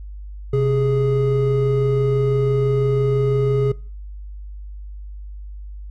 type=tone pair together; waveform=triangle; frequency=130 / 416 Hz; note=C3 / G#4; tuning=-11 / +3 cents; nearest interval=octave + minor sixth; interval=2014 cents; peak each=-16 dBFS; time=0.53-3.72 s; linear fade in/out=5 ms; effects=noise-tail reverb RT60 0.4 s tail -23 dB re dry + added 50 Hz sine -31 dBFS peak until 5.9 s